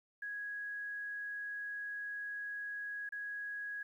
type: tone with dropouts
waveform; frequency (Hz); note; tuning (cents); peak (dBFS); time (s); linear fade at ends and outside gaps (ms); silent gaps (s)
sine; 1661.2; G#6; 0; -39; 0.22-3.83; 5; 3.091-3.122
effects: 12-bit